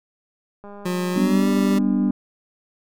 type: click train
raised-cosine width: 1 ms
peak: -27 dBFS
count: 299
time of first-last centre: 0.64-2.108 s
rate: 203 Hz
type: tone with pitch glide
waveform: 25% pulse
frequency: 180 to 196.29 Hz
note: F#3 to G3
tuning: -47 to +3 cents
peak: -18 dBFS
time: 0.85-1.79 s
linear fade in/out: 10 ms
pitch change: +150 cents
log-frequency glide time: 1.12-1.48 s
type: chord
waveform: sine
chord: G major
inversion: none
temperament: equal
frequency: 196 / 246.9 / 293.7 Hz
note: G3 / B3 / D4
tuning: 0 / 0 / 0 cents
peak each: -20 / -21 / -23 dBFS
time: 1.16-2.11 s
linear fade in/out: 5 ms
effects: none